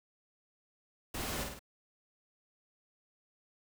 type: noise with echo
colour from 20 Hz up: pink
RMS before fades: -39 dBFS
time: 1.14-1.44 s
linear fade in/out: 5 ms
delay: 51 ms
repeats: 3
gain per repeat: -4 dB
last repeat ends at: 1.593 s
effects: none